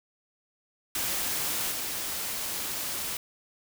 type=noise with level steps; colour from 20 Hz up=white; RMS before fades=-30 / -33 dBFS; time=0.95-3.17 s; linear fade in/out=2 ms; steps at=1.71 s; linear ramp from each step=10 ms; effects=none